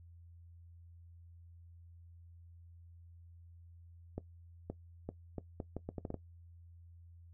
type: accelerating click train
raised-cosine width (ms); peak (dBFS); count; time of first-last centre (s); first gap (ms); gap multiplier
2; -26; 11; 4.18-6.143; 520; 0.75
effects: noise-tail reverb RT60 0.1 s tail -17 dB re dry + added 85 Hz sine -54 dBFS peak until 7.33 s